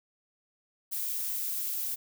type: noise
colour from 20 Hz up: violet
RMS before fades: -33 dBFS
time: 0.91-1.96 s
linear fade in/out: 20 ms
effects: none